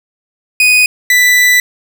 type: tone pair in turn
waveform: 40% pulse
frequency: 2489 / 1981.2 Hz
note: D#7 / B6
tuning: 0 / +5 cents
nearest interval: major third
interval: 395 cents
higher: first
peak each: -5 dBFS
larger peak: neither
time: 0.6-0.86 / 1.1-1.6 s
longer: second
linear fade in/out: 2 ms
effects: none